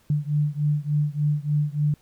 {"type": "beating tone pair", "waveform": "sine", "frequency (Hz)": [146.83, 150.23], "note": ["D3", "D3"], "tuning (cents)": [0, 40], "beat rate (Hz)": 3.4, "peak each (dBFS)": [-23, -24], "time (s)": [0.1, 1.94], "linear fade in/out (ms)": 2, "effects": ["pink hiss -61 dBFS RMS until 2.01 s"]}